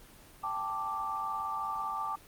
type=chord; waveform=sine; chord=G suspended second; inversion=none; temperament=equal; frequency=784 / 880 / 1174.7 Hz; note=G5 / A5 / D6; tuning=0 / 0 / 0 cents; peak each=-40 / -37 / -34 dBFS; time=0.43-2.16 s; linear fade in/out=10 ms; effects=pink hiss -55 dBFS RMS until 2.27 s + Opus 24 kbps